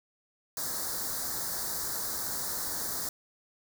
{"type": "band-stop noise", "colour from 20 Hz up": "white", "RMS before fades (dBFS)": -34, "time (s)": [0.57, 3.09], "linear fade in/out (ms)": 2, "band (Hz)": [1800, 4100], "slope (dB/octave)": 48, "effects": []}